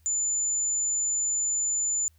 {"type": "tone", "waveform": "sine", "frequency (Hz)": 7040, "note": "A8", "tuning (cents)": 0, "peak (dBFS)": -24, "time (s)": [0.06, 2.08], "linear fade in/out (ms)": 0, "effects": ["added 80 Hz sine -58 dBFS peak until 2.18 s", "white hiss -69 dBFS RMS until 2.18 s"]}